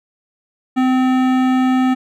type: tone with hard clipping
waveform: sine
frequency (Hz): 257.5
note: C4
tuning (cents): -28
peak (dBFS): -14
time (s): 0.76-1.95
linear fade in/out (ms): 20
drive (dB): 16
effects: none